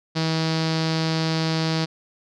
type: tone with low-pass filter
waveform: sawtooth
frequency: 160.8 Hz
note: E3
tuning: 43 cents flat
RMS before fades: -23 dBFS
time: 0.15-1.86 s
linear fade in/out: 20 ms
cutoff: 4700 Hz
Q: 4.1
effects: none